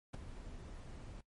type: noise with ADSR envelope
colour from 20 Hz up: brown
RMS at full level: -38 dBFS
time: 0.13-1.21 s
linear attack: 14 ms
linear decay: 8 ms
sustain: -11 dB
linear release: 6 ms
effects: noise-tail reverb RT60 0.1 s tail -19 dB re dry + MP3 48 kbps